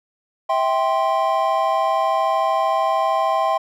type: chord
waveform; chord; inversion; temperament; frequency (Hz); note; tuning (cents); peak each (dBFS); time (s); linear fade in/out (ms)
triangle; C major; first; equal with one note detuned; 650.9 / 784 / 1046.5; E5 / G5 / C6; -22 / 0 / 0; -19; 0.49-3.58; 10
effects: none